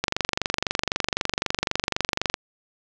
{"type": "click train", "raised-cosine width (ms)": 0.2, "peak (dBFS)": -4, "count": 56, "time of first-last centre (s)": [0.04, 2.341], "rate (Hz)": 23.9, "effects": ["low-pass 7000 Hz 12 dB/octave", "7-bit"]}